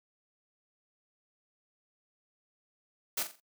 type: noise with echo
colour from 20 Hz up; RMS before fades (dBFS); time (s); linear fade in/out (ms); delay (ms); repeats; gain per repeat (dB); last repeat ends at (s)
white; -32; 3.17-3.23; 5; 43; 4; -9; 3.402
effects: noise-tail reverb RT60 0.1 s tail -26 dB re dry + high-pass 200 Hz 12 dB/octave